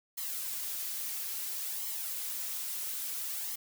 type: noise with flanger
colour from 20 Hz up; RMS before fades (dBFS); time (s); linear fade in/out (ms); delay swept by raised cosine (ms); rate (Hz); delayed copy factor
blue; -37; 0.17-3.56; 10; 0.95 to 4.95; 0.59; +0.6
effects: none